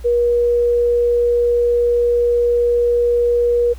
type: tone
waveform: sine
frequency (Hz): 478.8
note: A#4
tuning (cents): +46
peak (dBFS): -12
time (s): 0.04-3.74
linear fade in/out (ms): 20
effects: added 60 Hz sine -30 dBFS peak until 3.78 s + pink hiss -47 dBFS RMS until 3.78 s